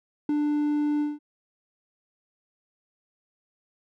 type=tone with ADSR envelope; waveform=triangle; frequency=295.9 Hz; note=D4; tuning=13 cents sharp; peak=-17 dBFS; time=0.29-1.19 s; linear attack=4 ms; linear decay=3 ms; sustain=-3 dB; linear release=180 ms; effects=none